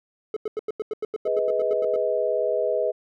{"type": "tone bursts", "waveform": "triangle", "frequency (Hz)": 430, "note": "A4", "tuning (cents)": -40, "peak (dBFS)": -22, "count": 15, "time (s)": [0.34, 1.961], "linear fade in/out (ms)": 2, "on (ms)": 25, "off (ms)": 89}
{"type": "chord", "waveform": "sine", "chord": "G# minor", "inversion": "none", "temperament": "equal with one note detuned", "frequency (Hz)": [415.3, 493.9, 632.4], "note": ["G#4", "B4", "D#5"], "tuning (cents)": [0, 0, 28], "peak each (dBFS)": [-27, -25, -24], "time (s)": [1.25, 2.92], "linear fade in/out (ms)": 20}
{"effects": []}